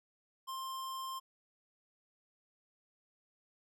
square tone, 1054 Hz, C6, 12 cents sharp, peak -40 dBFS, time 0.47-1.2 s, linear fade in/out 20 ms, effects none

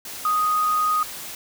sine tone in noise, 1244.5 Hz, D#6, in tune, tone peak -18 dBFS, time 0.25-1.03 s, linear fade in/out 2 ms, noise white, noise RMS -35 dBFS, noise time 0.05-1.35 s, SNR +14 dB, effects none

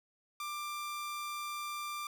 sawtooth tone, 1185 Hz, D6, 15 cents sharp, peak -34 dBFS, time 0.4-2.07 s, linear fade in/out 2 ms, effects none

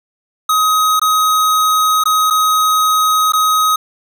square tone with dropouts, 1262 Hz, D#6, 24 cents sharp, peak -11 dBFS, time 0.49-3.76 s, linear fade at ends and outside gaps 5 ms, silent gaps 0.996-1.015 / 2.038-2.055 / 2.302-2.306 / 3.322-3.334 s, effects none

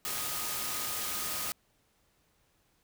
sine tone in noise, 1244.5 Hz, D#6, in tune, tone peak -45 dBFS, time 0.05-1.52 s, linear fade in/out 0 ms, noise white, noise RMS -35 dBFS, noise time 0.05-1.52 s, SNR -13 dB, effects pink hiss -71 dBFS RMS until 2.83 s

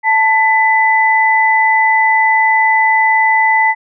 sine tone pair together, 882 / 1999.6 Hz, A5 / B6, +4 / +21 cents, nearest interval octave + major second, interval 1417 cents, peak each -11 dBFS, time 0.03-3.75 s, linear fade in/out 50 ms, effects none

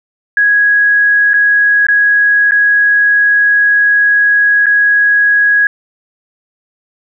sine tone with dropouts, 1661.2 Hz, G#6, in tune, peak -6 dBFS, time 0.37-5.67 s, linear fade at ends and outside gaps 2 ms, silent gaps 1.334-1.34 / 1.868-1.885 / 2.51-2.519 / 4.659-4.666 s, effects none

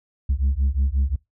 sine beating tone pair, 65.41 / 71.01 Hz, C2 / C#2, 0 / +42 cents, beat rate 5.6 Hz, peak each -19 dBFS, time 0.29-1.16 s, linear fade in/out 10 ms, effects noise-tail reverb RT60 0.2 s tail -25 dB re dry + tanh soft clip ceiling -15 dBFS

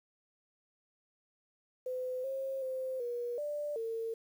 sine tone with pitch steps, 508 / 536 / 520 / 480.6 / 589 / 453.3 Hz, B4 / C5 / C5 / B4 / D5 / A#4, +49 / +42 / -11 / -47 / +5 / -48 cents, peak -34 dBFS, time 1.86-4.14 s, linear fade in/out 5 ms, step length 380 ms, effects 10-bit

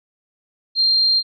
sine tone, 4186 Hz, C8, in tune, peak -13 dBFS, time 0.75-1.23 s, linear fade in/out 50 ms, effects none

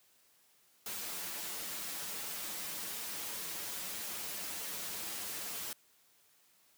white noise with comb filter, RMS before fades -41 dBFS, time 0.86-5.73 s, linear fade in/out 2 ms, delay 7.7 ms, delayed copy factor -0.65, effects white hiss -68 dBFS RMS until 6.77 s + high-pass 100 Hz 12 dB/octave

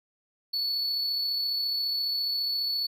triangle tone with amplitude modulation, 4433 Hz, C#8, 1 cent flat, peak -24 dBFS, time 0.53-2.87 s, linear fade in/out 10 ms, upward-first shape sine, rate 34.6 Hz, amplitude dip 25%, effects none

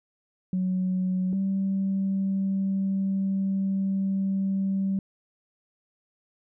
sine tone pair in turn, 185 / 193.76 Hz, F#3 / G3, 0 / -20 cents, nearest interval minor second, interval 80 cents, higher second, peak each -22 dBFS, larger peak neither, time 0.53-1.33 / 1.33-4.99 s, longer second, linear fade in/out 2 ms, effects tanh soft clip ceiling -19 dBFS

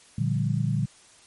sine chord, G minor seventh, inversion first, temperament equal, 116.54 / 146.83 / 174.61 / 196 Hz, Bb2 / D3 / F3 / G3, 0 / 0 / 0 / 0 cents, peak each -26 / -26 / -31 / -31 dBFS, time 0.18-0.86 s, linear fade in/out 5 ms, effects white hiss -54 dBFS RMS until 1.26 s + MP3 48 kbps

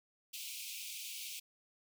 pink high-pass noise, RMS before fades -45 dBFS, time 0.33-1.4 s, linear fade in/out 10 ms, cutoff 2300 Hz, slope 96 dB/octave, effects none

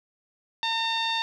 sawtooth tone with low-pass filter, 908 Hz, A#5, 46 cents flat, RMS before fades -27 dBFS, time 0.63-1.22 s, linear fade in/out 0 ms, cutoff 3900 Hz, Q 5.8, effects none

